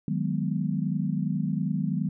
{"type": "chord", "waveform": "sine", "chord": "G# minor seventh", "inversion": "second", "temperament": "equal", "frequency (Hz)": [155.56, 185, 207.7, 246.9], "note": ["D#3", "F#3", "G#3", "B3"], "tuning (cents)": [0, 0, 0, 0], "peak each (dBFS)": [-29, -29, -31, -33], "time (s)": [0.08, 2.09], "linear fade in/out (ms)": 2, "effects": []}